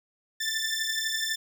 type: beating tone pair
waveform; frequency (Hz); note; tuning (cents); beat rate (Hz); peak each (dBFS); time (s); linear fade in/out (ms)
15% pulse; 1766 / 1778; A6 / A6; +6 / +18; 12; -24; 0.4-1.36; 10
effects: none